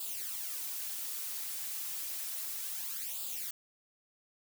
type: noise with flanger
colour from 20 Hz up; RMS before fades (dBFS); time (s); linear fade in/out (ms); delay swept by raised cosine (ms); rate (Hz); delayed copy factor
blue; -39; 0-3.51; 5; 0.25 to 6.15; 0.31; +0.7
effects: none